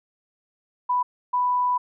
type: tone bursts at uneven times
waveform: sine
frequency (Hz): 990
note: B5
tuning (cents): +4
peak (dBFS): -19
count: 2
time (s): 0.89-1.03 / 1.33-1.78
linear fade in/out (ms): 10
effects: none